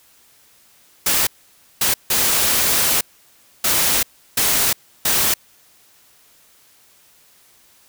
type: noise bursts at uneven times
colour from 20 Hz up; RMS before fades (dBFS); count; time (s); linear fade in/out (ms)
white; -17; 6; 1.06-1.27 / 1.81-1.94 / 2.1-3.01 / 3.64-4.03 / 4.37-4.73 / 5.05-5.34; 5
effects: white hiss -53 dBFS RMS until 7.88 s